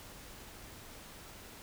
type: silence
effects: pink hiss -51 dBFS RMS until 1.62 s